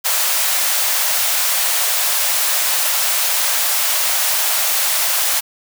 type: high-pass noise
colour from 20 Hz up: white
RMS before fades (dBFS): -17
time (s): 0.04-5.41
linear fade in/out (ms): 20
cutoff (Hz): 540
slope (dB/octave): 48
effects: none